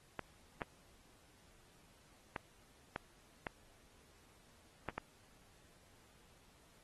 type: clicks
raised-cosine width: 0.5 ms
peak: -24 dBFS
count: 7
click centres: 0.193 / 0.618 / 2.362 / 2.961 / 3.468 / 4.887 / 4.98 s
effects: pink hiss -67 dBFS RMS until 6.83 s + AAC 32 kbps